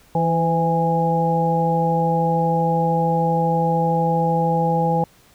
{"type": "harmonic tone with a mistuned harmonic", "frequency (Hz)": 164.81, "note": "E3", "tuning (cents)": 0, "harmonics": [1, 2, 3, 4, 5], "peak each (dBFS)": [-20, -31, -22, -32, -20], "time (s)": [0.15, 5.04], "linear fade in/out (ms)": 2, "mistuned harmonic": 3, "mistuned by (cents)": 32, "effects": ["pink hiss -53 dBFS RMS until 5.34 s"]}